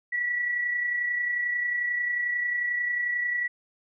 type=tone pair together; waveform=sine; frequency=1914 / 1945.2 Hz; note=A#6 / B6; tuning=+45 / -27 cents; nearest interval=unison; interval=28 cents; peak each=-37 / -25 dBFS; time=0.12-3.48 s; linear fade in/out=10 ms; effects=none